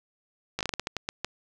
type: slowing click train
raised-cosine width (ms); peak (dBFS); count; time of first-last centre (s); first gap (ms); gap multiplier
0.2; -12; 11; 0.59-1.246; 17; 1.28
effects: none